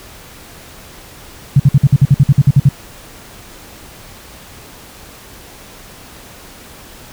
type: tone bursts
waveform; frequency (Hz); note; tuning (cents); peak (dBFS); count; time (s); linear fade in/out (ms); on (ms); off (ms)
sine; 138.59; C#3; 0; -3; 13; 1.56-2.69; 5; 38; 53
effects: pink hiss -37 dBFS RMS until 7.12 s